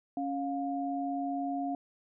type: tone pair together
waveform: sine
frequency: 277.2 / 707 Hz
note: C#4 / F5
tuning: 0 / +21 cents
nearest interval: octave + major third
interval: 1621 cents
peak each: -33 / -34 dBFS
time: 0.17-1.75 s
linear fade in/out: 2 ms
effects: none